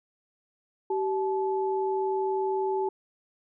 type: tone pair together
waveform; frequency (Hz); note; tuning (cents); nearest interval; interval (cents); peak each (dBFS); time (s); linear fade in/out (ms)
sine; 384.8 / 863.8; G4 / A5; -32 / -32; octave + major second; 1400; -26 / -30; 0.9-2.89; 5
effects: none